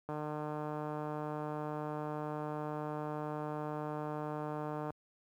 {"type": "click train", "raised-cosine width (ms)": 1, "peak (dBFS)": -26, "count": 728, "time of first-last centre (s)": [0.09, 4.905], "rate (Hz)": 151, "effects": ["high-pass 60 Hz 12 dB/octave", "11-bit"]}